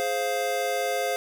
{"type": "chord", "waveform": "square", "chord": "F minor", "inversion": "first", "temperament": "just", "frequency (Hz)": [419.1, 523.8, 698.5], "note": ["Ab4", "C5", "F5"], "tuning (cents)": [16, 2, 0], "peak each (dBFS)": [-33, -29, -29], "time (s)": [0, 1.16], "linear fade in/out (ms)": 0, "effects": []}